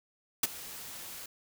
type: noise with ADSR envelope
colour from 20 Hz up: white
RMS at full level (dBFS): -24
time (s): 0.43-1.26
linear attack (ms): 4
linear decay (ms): 28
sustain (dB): -20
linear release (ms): 4
effects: none